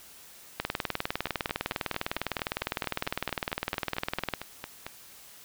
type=two click trains; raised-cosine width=0.3 ms; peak=-12 / -19 dBFS; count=75 / 17; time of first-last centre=0.6-4.337 / 1.27-4.866 s; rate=19.8 / 4.45 Hz; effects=white hiss -51 dBFS RMS until 5.44 s